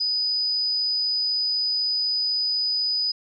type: tone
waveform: sine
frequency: 4978 Hz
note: D#8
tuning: in tune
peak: -21 dBFS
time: 0-3.12 s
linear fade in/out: 10 ms
effects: none